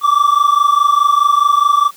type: tone pair together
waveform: triangle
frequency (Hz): 1149.9 / 1174.7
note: D6 / D6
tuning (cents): -37 / 0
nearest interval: unison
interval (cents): 37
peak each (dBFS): -10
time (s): 0.01-1.91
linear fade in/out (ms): 50
effects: white hiss -43 dBFS RMS until 1.96 s + high-pass 100 Hz 12 dB/octave